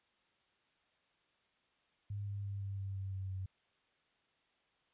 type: tone with pitch steps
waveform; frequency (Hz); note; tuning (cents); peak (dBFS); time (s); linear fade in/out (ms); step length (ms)
sine; 101.7 / 100.65 / 99.61 / 98.58 / 97.56 / 96.55 / 95.55 / 94.56; G#2 / G2 / G2 / G2 / G2 / G2 / G2 / F#2; -36 / +46 / +28 / +10 / -8 / -26 / -44 / +38; -38; 2.1-3.46; 5; 170
effects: white hiss -75 dBFS RMS until 4.93 s + resampled to 8000 Hz